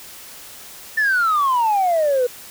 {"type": "exponential sweep", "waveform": "sine", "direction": "down", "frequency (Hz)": [1800, 480.9], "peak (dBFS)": -13, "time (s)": [0.97, 2.27], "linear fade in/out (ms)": 10, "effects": ["tanh soft clip ceiling -12 dBFS", "white hiss -39 dBFS RMS until 2.5 s"]}